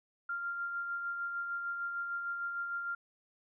sine tone with tremolo, 1392 Hz, F6, 6 cents flat, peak -33 dBFS, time 0.29-2.95 s, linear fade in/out 5 ms, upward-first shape sine, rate 6.6 Hz, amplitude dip 35%, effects none

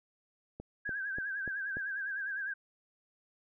click train, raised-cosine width 2 ms, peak -29 dBFS, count 5, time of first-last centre 0.6-1.77 s, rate 3.42 Hz
sine tone with vibrato, 1600 Hz, G6, 35 cents sharp, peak -34 dBFS, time 0.85-2.54 s, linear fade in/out 10 ms, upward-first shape sine, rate 9.9 Hz, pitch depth 81 cents each way
effects none

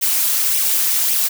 blue noise with flanger, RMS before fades -17 dBFS, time 0.01-1.29 s, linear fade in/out 20 ms, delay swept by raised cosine 0.33 to 5.03 ms, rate 1.8 Hz, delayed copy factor +0.55, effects none

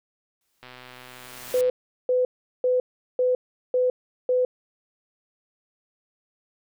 white noise with exponential growth, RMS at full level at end -36 dBFS, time 0.41-1.61 s, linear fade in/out 1 ms, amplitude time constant 260 ms
click train, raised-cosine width 0.3 ms, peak -27 dBFS, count 135, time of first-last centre 0.63-1.693 s, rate 126 Hz
sine tone bursts, 503 Hz, B4, 32 cents sharp, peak -18 dBFS, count 6, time 1.54-4.45 s, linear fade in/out 2 ms, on 160 ms, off 390 ms
effects none

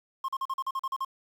triangle tone bursts, 1069 Hz, C6, 37 cents sharp, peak -26 dBFS, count 10, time 0.24-1.049 s, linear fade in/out 5 ms, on 44 ms, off 41 ms, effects 9-bit

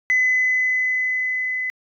sine tone with level ramp, 2017 Hz, B6, 36 cents sharp, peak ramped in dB -13 to -22 dBFS, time 0.1-1.7 s, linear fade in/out 0 ms, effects tanh soft clip ceiling -11 dBFS

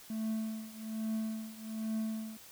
triangle tone with tremolo, 220 Hz, A3, in tune, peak -29 dBFS, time 0.1-2.37 s, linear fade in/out 2 ms, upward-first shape triangle, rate 1.2 Hz, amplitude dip 90%, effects white hiss -54 dBFS RMS until 2.51 s

